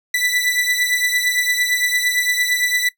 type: beating tone pair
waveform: sawtooth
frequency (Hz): 1975.5 / 1984.3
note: B6 / B6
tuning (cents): 0 / +8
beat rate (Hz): 8.8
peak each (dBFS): -15 / -18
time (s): 0.14-2.89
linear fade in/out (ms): 5
effects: noise-tail reverb RT60 0.1 s tail -18 dB re dry